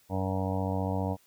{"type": "harmonic tone", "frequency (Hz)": 94.9, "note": "F#2", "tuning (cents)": 44, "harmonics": [1, 2, 3, 5, 6, 7, 8, 9, 10], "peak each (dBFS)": [-31, -34, -36, -38, -39, -39, -40, -41, -41], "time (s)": [0.09, 1.17], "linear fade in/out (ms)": 50, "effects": ["white hiss -64 dBFS RMS until 1.26 s"]}